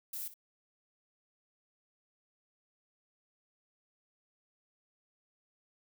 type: noise with echo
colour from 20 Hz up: violet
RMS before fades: -40 dBFS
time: 0.13-0.28 s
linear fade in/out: 5 ms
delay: 61 ms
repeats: 1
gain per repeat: -14 dB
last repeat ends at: 0.341 s
effects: none